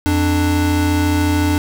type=tone pair together; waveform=square; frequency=87.13 / 295.2 Hz; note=F2 / D4; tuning=-4 / +9 cents; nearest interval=octave + major sixth; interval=2113 cents; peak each=-17 dBFS; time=0.06-1.58 s; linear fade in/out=0 ms; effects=none